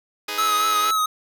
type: chord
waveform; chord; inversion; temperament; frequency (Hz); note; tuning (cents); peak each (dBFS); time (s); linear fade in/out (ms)
5% pulse; G# minor; second; just; 311.5 / 415.3 / 498.4; D#4 / G#4 / B4; +2 / 0 / +16; -23 / -18 / -22; 0.28-0.91; 5
type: tone with vibrato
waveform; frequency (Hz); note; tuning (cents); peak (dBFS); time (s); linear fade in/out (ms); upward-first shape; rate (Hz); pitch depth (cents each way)
square; 1280; D#6; +49; -19; 0.38-1.06; 5; triangle; 4.3; 44
effects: none